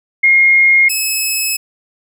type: tone pair in turn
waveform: sine / 10% pulse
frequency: 2140 / 2585 Hz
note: C7 / E7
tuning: +38 / -34 cents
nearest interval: minor third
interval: 328 cents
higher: second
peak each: -6 dBFS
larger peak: neither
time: 0.23-0.89 / 0.89-1.57 s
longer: second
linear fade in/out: 10 ms
effects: none